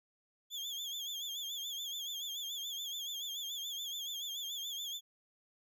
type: tone with vibrato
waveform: 35% pulse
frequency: 3361 Hz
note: G#7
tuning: 20 cents sharp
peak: -37 dBFS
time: 0.5-5.01 s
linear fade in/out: 50 ms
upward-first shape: sine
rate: 7 Hz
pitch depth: 95 cents each way
effects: none